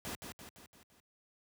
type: noise with echo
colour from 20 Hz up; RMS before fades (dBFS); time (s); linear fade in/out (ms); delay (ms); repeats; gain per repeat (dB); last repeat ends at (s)
pink; -41; 0.05-0.15; 0; 170; 5; -5; 1
effects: high-pass 80 Hz 12 dB/octave